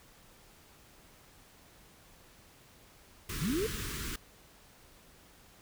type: band-stop noise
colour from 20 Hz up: pink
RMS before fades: -38 dBFS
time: 3.29-4.16 s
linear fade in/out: 5 ms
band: 430 to 1100 Hz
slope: 48 dB/octave
type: linear sweep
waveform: sine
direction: up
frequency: 132 to 466.2 Hz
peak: -29 dBFS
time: 3.41-3.67 s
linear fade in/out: 10 ms
effects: pink hiss -59 dBFS RMS until 5.61 s